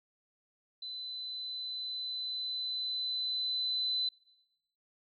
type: tone with level ramp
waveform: sine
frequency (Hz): 4019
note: B7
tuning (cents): +30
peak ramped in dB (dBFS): -39 to -29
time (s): 0.82-4.09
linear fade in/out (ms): 5
effects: noise-tail reverb RT60 1.0 s tail -24 dB re dry